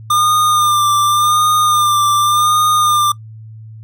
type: tone with vibrato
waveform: square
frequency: 1203 Hz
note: D6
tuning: 41 cents sharp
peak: -11 dBFS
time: 0.1-3.12 s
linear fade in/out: 5 ms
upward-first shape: sine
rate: 0.88 Hz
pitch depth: 36 cents each way
effects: noise-tail reverb RT60 0.1 s tail -21 dB re dry + added 110 Hz sine -31 dBFS peak until 3.83 s